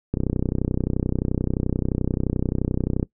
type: click train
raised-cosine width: 3 ms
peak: -9 dBFS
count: 92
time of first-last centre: 0.14-3.029 s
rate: 31.5 Hz
effects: noise-tail reverb RT60 0.1 s tail -20 dB re dry